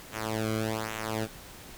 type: tone with flanger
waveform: sawtooth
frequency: 110 Hz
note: A2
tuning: in tune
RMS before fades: -32 dBFS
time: 0.11-1.28 s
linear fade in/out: 50 ms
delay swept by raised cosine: 0.2 to 1.13 ms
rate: 1.2 Hz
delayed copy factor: -0.95
effects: pink hiss -47 dBFS RMS until 1.77 s